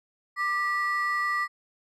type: ring-modulated tone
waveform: triangle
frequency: 1568 Hz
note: G6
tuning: in tune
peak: -19 dBFS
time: 0.36-1.48 s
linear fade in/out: 50 ms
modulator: 381 Hz
effects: tanh soft clip ceiling -16 dBFS